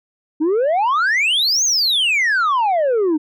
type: exponential two-way sweep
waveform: sine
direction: up then down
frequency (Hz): 293.7 to 6645 to 293.7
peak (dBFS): -11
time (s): 0.4-3.18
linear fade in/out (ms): 20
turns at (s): 1.64
effects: tanh soft clip ceiling -13 dBFS